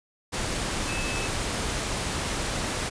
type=tone in noise; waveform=sine; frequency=2606 Hz; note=E7; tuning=20 cents flat; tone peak=-34 dBFS; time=0.87-1.28 s; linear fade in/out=20 ms; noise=pink; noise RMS=-29 dBFS; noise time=0.32-2.9 s; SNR=-8 dB; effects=resampled to 22050 Hz